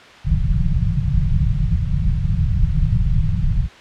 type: low-pass noise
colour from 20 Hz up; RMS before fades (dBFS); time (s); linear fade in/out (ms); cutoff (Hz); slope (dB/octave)
pink; -17; 0.24-3.69; 50; 180; 96
effects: white hiss -41 dBFS RMS until 3.8 s + low-pass 3000 Hz 12 dB/octave